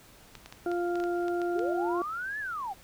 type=clicks; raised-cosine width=0.2 ms; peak=-26 dBFS; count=10; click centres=0.353 / 0.46 / 0.525 / 0.716 / 0.956 / 1.001 / 1.039 / 1.282 / 1.417 / 1.592 s
type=harmonic tone; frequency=349.2 Hz; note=F4; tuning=in tune; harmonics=1 / 2 / 4; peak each=-28 / -34 / -40 dBFS; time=0.66-2.02 s; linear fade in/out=2 ms
type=linear two-way sweep; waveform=sine; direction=up then down; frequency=341.6 to 1760 to 717 Hz; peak=-32 dBFS; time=1.54-2.74 s; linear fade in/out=20 ms; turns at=2.39 s
effects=pink hiss -55 dBFS RMS until 2.83 s

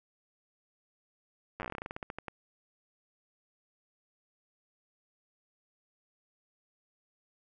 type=slowing click train; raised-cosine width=0.5 ms; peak=-23 dBFS; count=19; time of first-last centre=1.6-2.283 s; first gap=9 ms; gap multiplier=1.15; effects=none

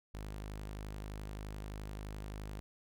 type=tone; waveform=sawtooth; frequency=51.6 Hz; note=G#1; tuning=10 cents flat; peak=-38 dBFS; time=0.14-2.6 s; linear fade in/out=0 ms; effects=none

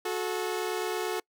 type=tone pair together; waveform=sawtooth; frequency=365.4 / 434.2 Hz; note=F#4 / A4; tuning=-22 / -23 cents; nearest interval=minor third; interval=299 cents; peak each=-28 dBFS; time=0.05-1.2 s; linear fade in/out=5 ms; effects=noise-tail reverb RT60 0.1 s tail -26 dB re dry

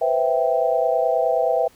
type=chord; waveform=sine; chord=C major seventh; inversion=third; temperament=equal; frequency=493.9 / 523.3 / 659.3 / 784 Hz; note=B4 / C5 / E5 / G5; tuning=0 / 0 / 0 / 0 cents; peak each=-23 / -24 / -20 / -24 dBFS; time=0.01-1.68 s; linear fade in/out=10 ms; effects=pink hiss -54 dBFS RMS until 1.75 s

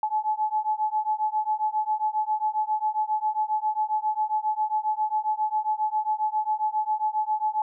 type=beating tone pair; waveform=sine; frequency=855 / 862.4 Hz; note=A5 / A5; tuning=-50 / -35 cents; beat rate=7.4 Hz; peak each=-26 dBFS; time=0.03-7.62 s; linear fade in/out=2 ms; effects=none

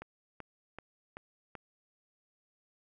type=click train; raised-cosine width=0.5 ms; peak=-28 dBFS; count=5; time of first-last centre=0.02-1.553 s; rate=2.61 Hz; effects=none

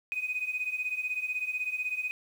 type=beating tone pair; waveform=sine; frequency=2488 / 2504 Hz; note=D#7 / D#7; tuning=-1 / +10 cents; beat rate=16 Hz; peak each=-34 / -31 dBFS; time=0.12-2.11 s; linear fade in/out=0 ms; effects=tanh soft clip ceiling -23 dBFS + 9-bit

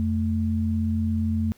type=tone pair together; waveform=sine; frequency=87.58 / 220.7 Hz; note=F2 / A3; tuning=+5 / +5 cents; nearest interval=octave + major third; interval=1600 cents; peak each=-24 dBFS; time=0-1.52 s; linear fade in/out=0 ms; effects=pink hiss -58 dBFS RMS until 1.57 s

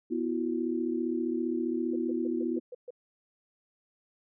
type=chord; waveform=sine; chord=B suspended fourth; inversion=none; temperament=equal with one note detuned; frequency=246.9 / 329.6 / 364.7 Hz; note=B3 / E4 / F#4; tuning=0 / 0 / -25 cents; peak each=-32 / -31 / -34 dBFS; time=0.1-2.6 s; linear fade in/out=20 ms
type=tone bursts; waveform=sine; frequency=493.9 Hz; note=B4; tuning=in tune; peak=-38 dBFS; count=7; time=1.93-2.906 s; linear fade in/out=5 ms; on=28 ms; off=130 ms
effects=none

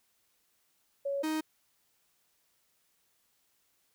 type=tone pair in turn; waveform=sine / 45% pulse; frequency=558 / 312.5 Hz; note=C#5 / D#4; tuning=+11 / +8 cents; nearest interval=minor seventh; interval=1003 cents; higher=first; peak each=-30 / -30 dBFS; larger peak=neither; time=1.05-1.23 / 1.23-1.41 s; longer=neither; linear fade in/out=10 ms; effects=white hiss -73 dBFS RMS until 3.94 s

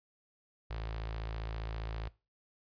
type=tone with notch filter; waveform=sawtooth; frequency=55 Hz; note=A1; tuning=in tune; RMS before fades=-39 dBFS; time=0.7-2.09 s; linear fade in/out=10 ms; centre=230 Hz; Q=0.8; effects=noise-tail reverb RT60 0.3 s tail -21 dB re dry + resampled to 11025 Hz

